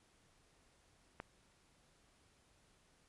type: click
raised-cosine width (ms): 0.5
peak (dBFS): -29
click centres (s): 1.201
effects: pink hiss -71 dBFS RMS until 3.08 s + resampled to 24000 Hz